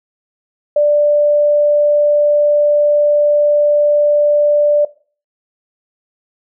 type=tone; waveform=sine; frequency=589 Hz; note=D5; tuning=5 cents sharp; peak=-8 dBFS; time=0.76-4.85 s; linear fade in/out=5 ms; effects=noise-tail reverb RT60 0.4 s tail -19 dB re dry